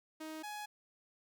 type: tone pair in turn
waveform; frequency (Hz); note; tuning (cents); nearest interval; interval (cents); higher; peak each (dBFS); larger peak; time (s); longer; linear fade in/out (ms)
sawtooth; 314 / 838.3; D#4 / G#5; +16 / +16; octave + perfect fourth; 1700; second; -39 / -38; second; 0.2-0.43 / 0.43-0.66; neither; 10
effects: none